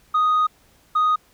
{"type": "tone pair in turn", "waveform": "sine", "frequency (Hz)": [1244.5, 1244.5], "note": ["D#6", "D#6"], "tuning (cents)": [0, 0], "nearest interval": "unison", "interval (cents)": 0, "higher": "neither", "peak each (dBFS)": -13, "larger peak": "neither", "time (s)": [[0.14, 0.47], [0.95, 1.16]], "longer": "first", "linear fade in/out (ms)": 10, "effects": ["tanh soft clip ceiling -14 dBFS", "pink hiss -57 dBFS RMS until 1.33 s"]}